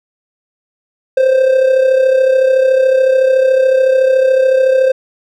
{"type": "tone with amplitude modulation", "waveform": "triangle", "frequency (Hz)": 523.3, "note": "C5", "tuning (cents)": 0, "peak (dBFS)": -3, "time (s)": [1.17, 4.92], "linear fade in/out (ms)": 5, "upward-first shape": "sine", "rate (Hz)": 33.8, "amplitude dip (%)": 55, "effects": []}